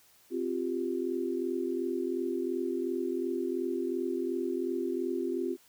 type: chord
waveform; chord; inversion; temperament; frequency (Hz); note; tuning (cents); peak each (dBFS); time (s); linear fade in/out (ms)
sine; C suspended fourth; none; equal; 261.6 / 349.2 / 392; C4 / F4 / G4; 0 / 0 / 0; -35 / -32 / -35; 0.3-5.57; 50
effects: white hiss -62 dBFS RMS until 5.68 s